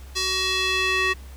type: tone with band-pass filter sweep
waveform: square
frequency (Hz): 375.9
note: F#4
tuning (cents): +27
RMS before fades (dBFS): -23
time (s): 0.15-1.14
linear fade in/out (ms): 20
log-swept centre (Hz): 4800 to 2200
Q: 1.8
effects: added 66 Hz sine -38 dBFS peak until 1.36 s + pink hiss -50 dBFS RMS until 1.36 s